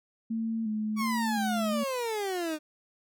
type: tone with vibrato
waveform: sine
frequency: 220 Hz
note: A3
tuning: in tune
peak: -28 dBFS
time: 0.3-1.84 s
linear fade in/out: 10 ms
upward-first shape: square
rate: 1.4 Hz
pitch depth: 41 cents each way
type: exponential sweep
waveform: 30% pulse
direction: down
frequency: 1142 to 299.6 Hz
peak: -27 dBFS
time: 0.96-2.59 s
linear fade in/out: 50 ms
effects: none